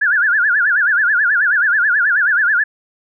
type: tone with vibrato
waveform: sine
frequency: 1568 Hz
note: G6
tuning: in tune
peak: -11 dBFS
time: 0.01-2.64 s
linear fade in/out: 10 ms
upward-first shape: sine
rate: 9.3 Hz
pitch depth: 200 cents each way
effects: none